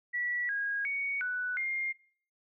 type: tone with pitch steps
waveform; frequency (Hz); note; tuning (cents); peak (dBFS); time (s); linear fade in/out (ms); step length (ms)
sine; 1946 / 1638 / 2234 / 1485 / 2120; B6 / G#6 / C#7 / F#6 / C7; -26 / -24 / +13 / +6 / +22; -30; 0.13-1.93; 20; 360
effects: noise-tail reverb RT60 0.5 s tail -21 dB re dry